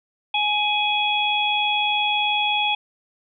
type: harmonic tone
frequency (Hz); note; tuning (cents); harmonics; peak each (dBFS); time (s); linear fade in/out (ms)
837; G#5; +13; 1 / 3 / 4; -23 / -23 / -23; 0.34-2.75; 5
effects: none